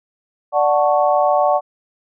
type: chord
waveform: sine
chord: D major seventh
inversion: none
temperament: equal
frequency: 587.3 / 740 / 880 / 1108.7 Hz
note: D5 / F#5 / A5 / C#6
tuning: 0 / 0 / 0 / 0 cents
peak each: -16 / -16 / -21 / -21 dBFS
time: 0.52-1.61 s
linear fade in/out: 50 ms
effects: none